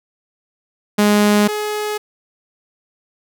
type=tone pair in turn; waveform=sawtooth; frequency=207.7 / 421.7 Hz; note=G#3 / G#4; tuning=0 / +26 cents; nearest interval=octave; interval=1226 cents; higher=second; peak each=-7 / -16 dBFS; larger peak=first; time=0.98-1.48 / 1.48-1.98 s; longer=neither; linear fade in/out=10 ms; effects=none